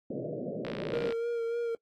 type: band-pass noise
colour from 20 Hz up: white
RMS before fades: -36 dBFS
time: 0.1-1.11 s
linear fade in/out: 5 ms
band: 120 to 630 Hz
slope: 96 dB/octave
type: click train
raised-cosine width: 0.3 ms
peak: -23 dBFS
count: 29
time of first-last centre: 0.65-1.124 s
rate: 59.1 Hz
type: tone with vibrato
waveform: triangle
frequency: 466.2 Hz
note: A#4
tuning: in tune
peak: -27 dBFS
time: 0.93-1.75 s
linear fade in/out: 2 ms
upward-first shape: sine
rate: 3.4 Hz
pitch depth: 26 cents each way
effects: noise-tail reverb RT60 0.1 s tail -24 dB re dry + AAC 64 kbps